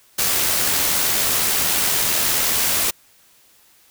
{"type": "noise with amplitude modulation", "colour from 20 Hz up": "white", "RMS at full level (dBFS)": -18, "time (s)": [0.18, 2.91], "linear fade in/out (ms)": 10, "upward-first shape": "sine", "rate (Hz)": 79.2, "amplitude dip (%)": 25, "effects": ["white hiss -54 dBFS RMS until 3.9 s"]}